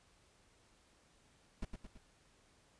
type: noise with echo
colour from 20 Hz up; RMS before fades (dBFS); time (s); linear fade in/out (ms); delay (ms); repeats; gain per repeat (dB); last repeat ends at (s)
brown; -39; 1.62-1.65; 5; 110; 3; -5; 1.98
effects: pink hiss -69 dBFS RMS until 2.79 s + resampled to 22050 Hz